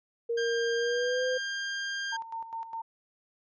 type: tone with pitch glide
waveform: sine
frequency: 466.2 to 508.4 Hz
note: A#4 to C5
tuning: 0 to -50 cents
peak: -27 dBFS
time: 0.29-1.38 s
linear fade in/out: 10 ms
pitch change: +150 cents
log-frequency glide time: 0.76-1.23 s
type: tone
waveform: sawtooth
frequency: 1600 Hz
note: G6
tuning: 35 cents sharp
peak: -28 dBFS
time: 0.37-2.17 s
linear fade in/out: 10 ms
type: tone with tremolo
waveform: sine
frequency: 908 Hz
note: A#5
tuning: 46 cents flat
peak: -33 dBFS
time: 2.12-2.82 s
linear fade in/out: 10 ms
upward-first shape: square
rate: 4.9 Hz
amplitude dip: 65%
effects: resampled to 16000 Hz